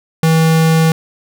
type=tone; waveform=square; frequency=161.4 Hz; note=E3; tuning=36 cents flat; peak=-9 dBFS; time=0.23-0.92 s; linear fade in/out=2 ms; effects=none